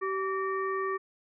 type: harmonic tone with a mistuned harmonic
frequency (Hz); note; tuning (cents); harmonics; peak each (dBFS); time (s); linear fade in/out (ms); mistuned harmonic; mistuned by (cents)
385; G4; -31; 1 / 3 / 5 / 6; -31 / -32 / -38 / -50; 0.01-0.98; 20; 5; -85
effects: none